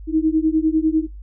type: beating tone pair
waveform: sine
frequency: 311.1 / 321.1 Hz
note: D#4 / E4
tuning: 0 / -45 cents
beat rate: 10 Hz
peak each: -18 dBFS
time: 0.07-1.07 s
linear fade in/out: 50 ms
effects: noise-tail reverb RT60 0.2 s tail -22 dB re dry + added 50 Hz sine -33 dBFS peak until 1.22 s